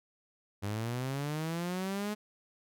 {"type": "linear sweep", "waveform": "sawtooth", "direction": "up", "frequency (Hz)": [98.2, 212.6], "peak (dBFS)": -29, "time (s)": [0.62, 2.15], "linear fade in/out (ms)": 20, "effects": []}